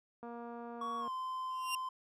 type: click train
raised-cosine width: 1 ms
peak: -34 dBFS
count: 201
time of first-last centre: 0.23-1.077 s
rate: 236 Hz
type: tone with pitch glide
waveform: triangle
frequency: 1120 to 1033 Hz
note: C#6 to C6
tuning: +18 to -22 cents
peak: -35 dBFS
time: 0.81-1.89 s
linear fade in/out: 5 ms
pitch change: -140 cents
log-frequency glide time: 0.99-1.11 s
type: tone with exponential growth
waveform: sawtooth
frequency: 2787 Hz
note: F7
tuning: 4 cents flat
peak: -29 dBFS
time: 1.5-1.75 s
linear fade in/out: 2 ms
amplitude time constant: 53 ms
effects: high-pass 100 Hz 12 dB/octave + resampled to 32000 Hz